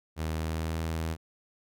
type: tone with pitch glide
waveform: sawtooth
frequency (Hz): 79.2 to 80.91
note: D#2 to E2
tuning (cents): +31 to -32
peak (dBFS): -26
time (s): 0.16-1.17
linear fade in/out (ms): 50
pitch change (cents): +37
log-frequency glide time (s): 0.26-0.81
effects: none